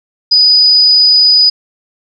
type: tone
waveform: sine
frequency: 4964 Hz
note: D#8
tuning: 5 cents flat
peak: -4 dBFS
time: 0.31-1.5 s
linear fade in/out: 10 ms
effects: none